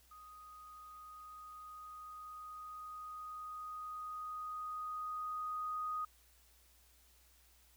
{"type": "tone with level ramp", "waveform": "sine", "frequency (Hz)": 1244.5, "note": "D#6", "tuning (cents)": 0, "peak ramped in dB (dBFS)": [-53, -36], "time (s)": [0.11, 6.05], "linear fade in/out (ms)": 5, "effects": ["added 60 Hz sine -68 dBFS peak until 7.76 s", "white hiss -68 dBFS RMS until 7.76 s"]}